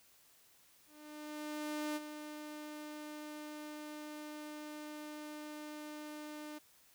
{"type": "tone with ADSR envelope", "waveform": "sawtooth", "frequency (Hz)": 301.2, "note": "D4", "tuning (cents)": 44, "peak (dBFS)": -32, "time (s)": [0.86, 6.59], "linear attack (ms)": 1100, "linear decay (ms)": 30, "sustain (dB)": -9, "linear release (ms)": 15, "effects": ["white hiss -66 dBFS RMS until 6.94 s"]}